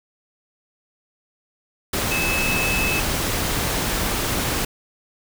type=tone in noise; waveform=sine; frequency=2600 Hz; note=E7; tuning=24 cents flat; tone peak=-22 dBFS; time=2.11-3 s; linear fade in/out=5 ms; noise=pink; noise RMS=-23 dBFS; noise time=1.93-4.65 s; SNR=-2 dB; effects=none